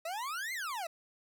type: exponential two-way sweep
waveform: 40% pulse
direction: up then down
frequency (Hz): 631 to 2149 to 631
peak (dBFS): -35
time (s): 0.05-0.87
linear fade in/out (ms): 5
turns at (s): 0.53
effects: none